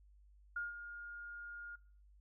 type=tone with ADSR envelope; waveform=sine; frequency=1420 Hz; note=F6; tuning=28 cents sharp; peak=-36 dBFS; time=0.56-1.76 s; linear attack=5 ms; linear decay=160 ms; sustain=-10 dB; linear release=10 ms; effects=noise-tail reverb RT60 0.5 s tail -24 dB re dry + added 50 Hz sine -61 dBFS peak until 2.2 s